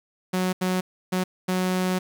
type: tone bursts at uneven times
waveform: sawtooth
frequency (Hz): 184.2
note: F#3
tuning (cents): -7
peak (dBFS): -18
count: 4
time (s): 0.33-0.53 / 0.61-0.81 / 1.12-1.24 / 1.48-1.99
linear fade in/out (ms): 10
effects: 9-bit